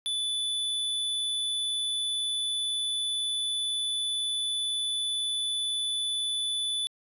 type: tone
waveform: square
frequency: 3482 Hz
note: A7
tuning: 19 cents flat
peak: -28 dBFS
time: 0.06-6.87 s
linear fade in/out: 0 ms
effects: resampled to 32000 Hz